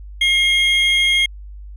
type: tone pair together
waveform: triangle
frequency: 2136 / 3251 Hz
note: C7 / G#7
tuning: +35 / -38 cents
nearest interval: perfect fifth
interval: 727 cents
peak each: -14 dBFS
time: 0.21-1.26 s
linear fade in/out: 5 ms
effects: added 50 Hz sine -32 dBFS peak until 1.76 s